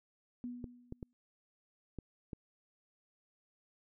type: tone with exponential decay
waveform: sine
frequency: 244.4 Hz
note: B3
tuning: 18 cents flat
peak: -37 dBFS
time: 0.44-1.13 s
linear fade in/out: 0 ms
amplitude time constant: 150 ms
type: clicks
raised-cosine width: 3 ms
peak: -29 dBFS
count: 5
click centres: 0.642 / 0.924 / 1.028 / 1.987 / 2.332 s
effects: none